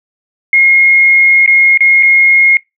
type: tone with dropouts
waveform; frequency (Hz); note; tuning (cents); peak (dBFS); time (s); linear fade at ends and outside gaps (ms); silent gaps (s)
sine; 2149; C7; +46; -4; 0.53-2.57; 2; 1.462-1.476 / 1.775-1.806 / 2.027-2.031
effects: noise-tail reverb RT60 0.2 s tail -23 dB re dry